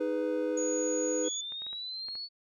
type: chord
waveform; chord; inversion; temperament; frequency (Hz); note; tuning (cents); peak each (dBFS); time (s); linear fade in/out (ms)
triangle; G# minor; second; just; 311.5 / 415.3 / 498.4; D#4 / G#4 / B4; +2 / 0 / +16; -31 / -34 / -29; 0-1.29; 10
type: tone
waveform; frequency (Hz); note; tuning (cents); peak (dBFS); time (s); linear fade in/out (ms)
sine; 6730; G#8; +22; -34; 0.57-1.41; 5
type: linear sweep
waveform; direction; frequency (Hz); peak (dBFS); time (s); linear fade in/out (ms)
sine; up; 3322 to 4462; -36; 1.23-2.29; 50
type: clicks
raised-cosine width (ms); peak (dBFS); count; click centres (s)
0.5; -36; 6; 1.522 / 1.62 / 1.666 / 1.73 / 2.085 / 2.154
effects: none